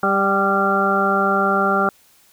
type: harmonic tone with a mistuned harmonic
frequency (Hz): 197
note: G3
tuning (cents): +9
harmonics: 1 / 2 / 3 / 4 / 6 / 7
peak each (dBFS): -23 / -23 / -24 / -22 / -23 / -19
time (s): 0.03-1.89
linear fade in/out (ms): 2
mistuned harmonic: 4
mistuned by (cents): -25
effects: white hiss -54 dBFS RMS until 2.32 s